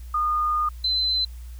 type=tone pair in turn; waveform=sine; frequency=1222 / 4054 Hz; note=D#6 / B7; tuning=-32 / +45 cents; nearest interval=octave + major sixth; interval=2077 cents; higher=second; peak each=-20 dBFS; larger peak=neither; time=0.14-0.69 / 0.84-1.25 s; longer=first; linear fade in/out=5 ms; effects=added 60 Hz sine -35 dBFS peak until 1.59 s + white hiss -55 dBFS RMS until 1.59 s